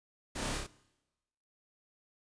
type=noise with echo; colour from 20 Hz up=pink; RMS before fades=-39 dBFS; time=0.35-0.58 s; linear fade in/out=10 ms; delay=30 ms; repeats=3; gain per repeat=-2 dB; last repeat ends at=0.67 s; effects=noise-tail reverb RT60 1.0 s tail -21 dB re dry + resampled to 22050 Hz